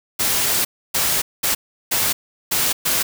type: noise bursts at uneven times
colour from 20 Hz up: white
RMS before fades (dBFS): -19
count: 6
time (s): 0.19-0.65 / 0.94-1.22 / 1.43-1.55 / 1.91-2.13 / 2.51-2.73 / 2.85-3.03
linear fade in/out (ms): 10
effects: none